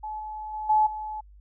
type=tone with level steps; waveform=sine; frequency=858 Hz; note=A5; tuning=44 cents flat; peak=-31 / -33 / -30 / -17 / -31 dBFS; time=0.03-1.21 s; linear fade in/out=10 ms; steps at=0.19 / 0.53 / 0.69 / 0.86 s; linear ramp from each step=10 ms; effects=added 50 Hz sine -48 dBFS peak until 1.4 s

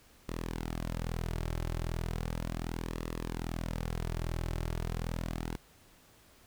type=tone with flanger; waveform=sawtooth; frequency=41.26 Hz; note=E1; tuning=2 cents sharp; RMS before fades=-36 dBFS; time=0.28-5.57 s; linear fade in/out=10 ms; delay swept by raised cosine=1.3 to 4.2 ms; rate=0.36 Hz; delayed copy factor=-0.55; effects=pink hiss -61 dBFS RMS until 6.46 s

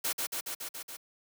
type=noise with echo; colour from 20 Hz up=white; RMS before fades=-31 dBFS; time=0.04-0.13 s; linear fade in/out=10 ms; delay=140 ms; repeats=6; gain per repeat=-2 dB; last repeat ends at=0.97 s; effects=high-pass 200 Hz 12 dB/octave

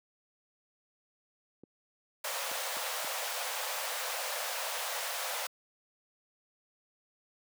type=clicks; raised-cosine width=3 ms; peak=-32 dBFS; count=4; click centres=1.636 / 2.515 / 2.769 / 3.046 s
type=high-pass noise; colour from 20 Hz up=pink; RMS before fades=-36 dBFS; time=2.24-5.47 s; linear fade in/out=5 ms; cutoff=490 Hz; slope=96 dB/octave
effects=high-pass 300 Hz 12 dB/octave

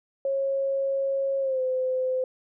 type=tone with pitch glide; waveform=sine; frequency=545 to 514.4 Hz; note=C#5 to C5; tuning=-29 to -30 cents; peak=-23 dBFS; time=0.25-2.24 s; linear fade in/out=2 ms; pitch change=-101 cents; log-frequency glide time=1.4-1.61 s; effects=none

